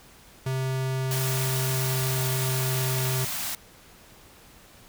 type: tone with pitch glide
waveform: square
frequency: 131.5 to 130.06 Hz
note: C3 to C3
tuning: +9 to -10 cents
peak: -26 dBFS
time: 0.46-3.25 s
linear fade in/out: 5 ms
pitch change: -19 cents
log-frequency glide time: 0.95-3.01 s
type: band-stop noise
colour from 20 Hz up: white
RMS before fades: -31 dBFS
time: 1.11-3.55 s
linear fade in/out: 2 ms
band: 310 to 570 Hz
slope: 96 dB/octave
effects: pink hiss -52 dBFS RMS until 4.88 s